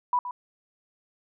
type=tone with echo; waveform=sine; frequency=985 Hz; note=B5; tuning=5 cents flat; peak=-20 dBFS; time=0.13-0.19 s; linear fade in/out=2 ms; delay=120 ms; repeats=1; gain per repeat=-11 dB; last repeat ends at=0.31 s; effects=none